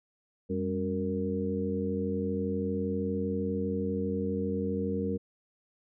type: harmonic tone with a mistuned harmonic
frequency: 92.5 Hz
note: F#2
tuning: in tune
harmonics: 1 / 2 / 3 / 4 / 5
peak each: -37 / -32 / -36 / -40 / -33 dBFS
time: 0.49-5.18 s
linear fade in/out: 20 ms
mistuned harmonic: 2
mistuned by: +110 cents
effects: none